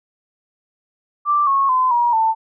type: tone with pitch steps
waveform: sine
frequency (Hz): 1174.7 / 1096 / 1022.6 / 954.2 / 890.3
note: D6 / C#6 / C6 / A#5 / A5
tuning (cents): 0 / -20 / -40 / +40 / +20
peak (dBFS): -13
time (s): 1.25-2.35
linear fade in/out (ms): 50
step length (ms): 220
effects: none